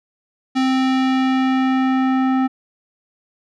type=tone with low-pass filter sweep; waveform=square; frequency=261.6 Hz; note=C4; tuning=in tune; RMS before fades=-17 dBFS; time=0.55-2.48 s; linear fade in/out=20 ms; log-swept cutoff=4600 to 1400 Hz; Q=1; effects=none